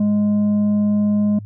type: tone with tanh clipping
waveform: triangle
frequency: 207.7 Hz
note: G#3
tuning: in tune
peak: -15 dBFS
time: 0-1.39 s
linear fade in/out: 5 ms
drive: 9 dB
effects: noise-tail reverb RT60 0.1 s tail -26 dB re dry + added 104 Hz sine -31 dBFS peak until 1.45 s